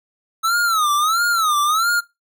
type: tone with vibrato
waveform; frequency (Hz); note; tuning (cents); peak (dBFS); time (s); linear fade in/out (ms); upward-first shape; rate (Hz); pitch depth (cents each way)
square; 1290; E6; -38; -16; 0.43-2.01; 20; sine; 1.5; 170
effects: noise-tail reverb RT60 0.2 s tail -18 dB re dry